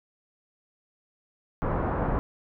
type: low-pass noise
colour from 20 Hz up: pink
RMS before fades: -27 dBFS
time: 1.62-2.19 s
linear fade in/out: 0 ms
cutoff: 1300 Hz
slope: 24 dB/octave
effects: none